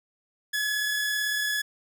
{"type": "tone pair together", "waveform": "sawtooth", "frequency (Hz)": [1664, 1701.9], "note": ["G#6", "G#6"], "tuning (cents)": [3, 42], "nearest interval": "unison", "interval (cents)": 39, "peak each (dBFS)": [-34, -22], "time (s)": [0.53, 1.62], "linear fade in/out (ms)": 10, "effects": []}